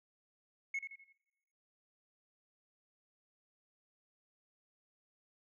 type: tone with echo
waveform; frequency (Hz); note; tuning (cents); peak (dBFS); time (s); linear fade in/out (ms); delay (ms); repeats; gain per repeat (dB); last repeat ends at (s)
sine; 2186; C#7; -25; -32; 0.74-0.79; 5; 84; 4; -8; 1.126
effects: noise-tail reverb RT60 1.0 s tail -24 dB re dry + tanh soft clip ceiling -33 dBFS